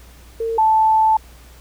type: tone pair in turn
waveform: sine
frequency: 454.4 / 877.3 Hz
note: A#4 / A5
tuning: -44 / -5 cents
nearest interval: major seventh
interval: 1139 cents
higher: second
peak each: -19 / -11 dBFS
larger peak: second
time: 0.4-0.58 / 0.58-1.17 s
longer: second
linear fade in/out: 5 ms
effects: added 60 Hz sine -42 dBFS peak until 1.6 s + pink hiss -48 dBFS RMS until 1.6 s